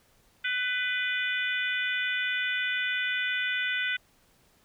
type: harmonic tone with a mistuned harmonic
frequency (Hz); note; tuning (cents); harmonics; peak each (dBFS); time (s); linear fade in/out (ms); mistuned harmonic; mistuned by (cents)
499.2; B4; +19; 3 / 4 / 5 / 6 / 7; -30 / -32 / -34 / -36 / -37; 0.44-3.97; 10; 5; -29
effects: pink hiss -64 dBFS RMS until 4.64 s